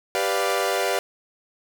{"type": "chord", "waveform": "sawtooth", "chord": "G dominant seventh", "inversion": "none", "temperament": "equal", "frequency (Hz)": [392, 493.9, 587.3, 698.5], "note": ["G4", "B4", "D5", "F5"], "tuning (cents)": [0, 0, 0, 0], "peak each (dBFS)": -23, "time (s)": [0.15, 0.99], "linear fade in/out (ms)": 0, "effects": []}